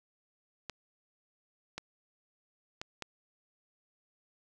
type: clicks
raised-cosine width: 0.2 ms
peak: -21 dBFS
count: 4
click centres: 0.697 / 1.78 / 2.815 / 3.023 s
effects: none